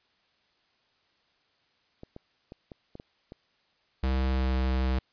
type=clicks; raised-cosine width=2 ms; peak=-29 dBFS; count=7; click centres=2.034 / 2.164 / 2.521 / 2.718 / 2.954 / 2.999 / 3.321 s
type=tone with pitch glide; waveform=square; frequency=65.4 to 64.72 Hz; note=C2 to C2; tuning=0 to -18 cents; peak=-25 dBFS; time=4.03-4.99 s; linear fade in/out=5 ms; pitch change=-18 cents; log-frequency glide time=4.3-4.49 s
effects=white hiss -69 dBFS RMS until 5.12 s + resampled to 11025 Hz